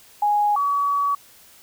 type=tone pair in turn; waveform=sine; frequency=829 / 1135.6 Hz; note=G#5 / C#6; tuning=-3 / +41 cents; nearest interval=perfect fourth; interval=544 cents; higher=second; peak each=-16 / -18 dBFS; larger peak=first; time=0.22-0.56 / 0.56-1.15 s; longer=second; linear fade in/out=5 ms; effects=white hiss -50 dBFS RMS until 1.62 s